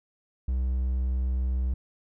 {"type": "tone", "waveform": "triangle", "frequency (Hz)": 63.6, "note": "C2", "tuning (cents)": -48, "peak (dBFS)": -22, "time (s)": [0.48, 1.74], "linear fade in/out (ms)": 5, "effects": []}